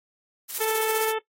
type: noise with tremolo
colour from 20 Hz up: blue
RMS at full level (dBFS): -28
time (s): 0.48-1.14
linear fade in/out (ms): 50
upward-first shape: square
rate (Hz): 15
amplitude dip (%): 50
type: harmonic tone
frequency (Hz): 440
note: A4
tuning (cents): 0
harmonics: 1 / 2 / 3 / 4 / 5 / 6 / 7 / 8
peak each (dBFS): -25 / -31 / -35 / -37 / -39 / -41 / -42 / -43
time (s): 0.6-1.19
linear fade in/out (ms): 10
effects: noise-tail reverb RT60 0.1 s tail -18 dB re dry + AAC 48 kbps